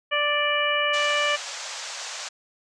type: harmonic tone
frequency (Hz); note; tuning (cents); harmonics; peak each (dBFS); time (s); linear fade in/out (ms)
587.3; D5; 0; 1 / 2 / 3 / 4 / 5; -27 / -27 / -27 / -27 / -27; 0.11-1.37; 20
type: band-pass noise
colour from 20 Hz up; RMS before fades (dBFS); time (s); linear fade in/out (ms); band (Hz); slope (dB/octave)
white; -35; 0.93-2.29; 10; 530 to 7400; 48
effects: none